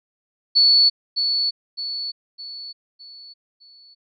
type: tone with echo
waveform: sine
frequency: 4435 Hz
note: C#8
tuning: in tune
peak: -11 dBFS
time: 0.55-0.9 s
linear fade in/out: 20 ms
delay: 610 ms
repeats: 5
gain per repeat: -7 dB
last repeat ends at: 3.95 s
effects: none